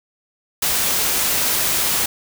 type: noise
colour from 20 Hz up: white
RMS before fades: -19 dBFS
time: 0.62-2.06 s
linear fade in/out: 5 ms
effects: none